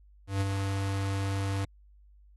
square tone with ADSR envelope, 98 Hz, G2, in tune, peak -25 dBFS, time 0.27-1.65 s, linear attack 140 ms, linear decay 28 ms, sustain -4 dB, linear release 4 ms, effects added 50 Hz sine -54 dBFS peak until 2.36 s + AAC 32 kbps

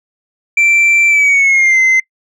sine tone with pitch glide, 2345 to 2065 Hz, D7 to C7, -3 to -23 cents, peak -4 dBFS, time 0.57-2 s, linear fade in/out 5 ms, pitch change -220 cents, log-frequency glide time 1.08-1.79 s, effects noise-tail reverb RT60 0.1 s tail -26 dB re dry + tanh soft clip ceiling -6 dBFS

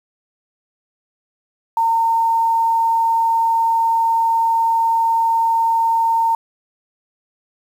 sine tone with quantisation, 912 Hz, A#5, 38 cents flat, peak -13 dBFS, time 1.77-6.35 s, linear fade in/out 2 ms, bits 7, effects none

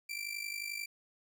sawtooth tone with amplitude modulation, 2349 Hz, D7, in tune, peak -31 dBFS, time 0.09-0.86 s, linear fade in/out 10 ms, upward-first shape sine, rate 51.3 Hz, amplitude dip 75%, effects none

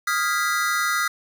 square chord, F half-diminished seventh, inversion third, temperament equal with one note detuned, 1244.5 / 1396.9 / 1638.3 / 1975.5 Hz, Eb6 / F6 / Ab6 / Cb7, 0 / 0 / -24 / 0 cents, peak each -26 / -26 / -30 / -27 dBFS, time 0.07-1.08 s, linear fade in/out 5 ms, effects none

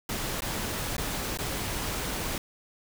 pink noise with dropouts, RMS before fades -32 dBFS, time 0.09-2.38 s, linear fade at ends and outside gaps 2 ms, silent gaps 0.406-0.42 / 0.967-0.98 / 1.374-1.387 s, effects none

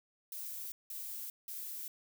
violet noise bursts, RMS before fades -43 dBFS, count 3, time 0.32-1.88 s, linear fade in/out 2 ms, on 400 ms, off 180 ms, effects none

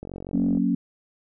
click train, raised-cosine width 2 ms, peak -22 dBFS, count 26, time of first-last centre 0.03-0.572 s, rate 46.1 Hz
sine chord, F# major, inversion none, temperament equal, 185 / 233.1 / 277.2 Hz, F#3 / A#3 / C#4, 0 / 0 / 0 cents, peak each -24 dBFS, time 0.33-0.75 s, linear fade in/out 5 ms
effects none

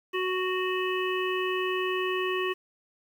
harmonic tone, 370 Hz, F#4, in tune, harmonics 1 / 3 / 5 / 7 / 8, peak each -28 / -33 / -35 / -36 / -37 dBFS, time 0.13-2.54 s, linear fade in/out 20 ms, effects 9-bit

